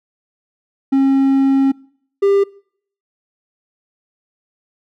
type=tone pair in turn; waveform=triangle; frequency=270.8 / 397.9 Hz; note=C#4 / G4; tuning=-40 / +26 cents; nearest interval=perfect fifth; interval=666 cents; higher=second; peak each=-8 dBFS; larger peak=neither; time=0.92-1.72 / 2.22-2.44 s; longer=first; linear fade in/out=10 ms; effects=noise-tail reverb RT60 0.6 s tail -24 dB re dry